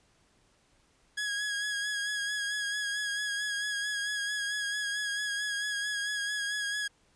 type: tone with vibrato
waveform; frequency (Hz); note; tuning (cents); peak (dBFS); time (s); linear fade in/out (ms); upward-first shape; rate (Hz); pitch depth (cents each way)
sawtooth; 1661.2; G#6; 0; -27; 1.17-6.88; 10; sine; 4.5; 30
effects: pink hiss -67 dBFS RMS until 7.15 s + resampled to 22050 Hz